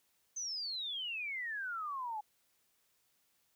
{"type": "exponential sweep", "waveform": "sine", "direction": "down", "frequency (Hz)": [6280, 827], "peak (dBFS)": -37, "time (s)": [0.36, 2.21], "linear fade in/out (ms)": 10, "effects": ["white hiss -75 dBFS RMS until 3.55 s"]}